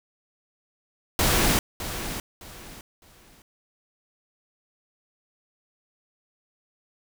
pink noise with echo, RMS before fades -21 dBFS, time 1.19-1.59 s, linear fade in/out 2 ms, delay 610 ms, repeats 3, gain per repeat -11 dB, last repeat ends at 3.42 s, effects none

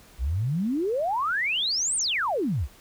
sine exponential two-way sweep, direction up then down, 56 to 9120 to 56 Hz, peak -23 dBFS, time 0.18-2.68 s, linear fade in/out 50 ms, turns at 1.96 s, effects pink hiss -53 dBFS RMS until 2.8 s

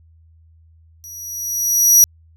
sawtooth tone with level ramp, 5800 Hz, F#8, 35 cents flat, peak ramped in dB -32 to -3 dBFS, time 1.04-2.04 s, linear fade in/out 0 ms, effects added 81 Hz sine -47 dBFS peak until 2.36 s

